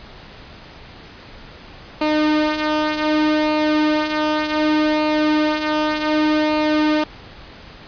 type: tone with flanger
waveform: sawtooth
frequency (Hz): 305.5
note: D#4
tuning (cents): -32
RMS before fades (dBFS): -18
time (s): 2.01-7.04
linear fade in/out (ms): 5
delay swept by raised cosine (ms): 0.58 to 3.78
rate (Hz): 0.66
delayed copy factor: -0.5
effects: pink hiss -40 dBFS RMS until 7.87 s + resampled to 11025 Hz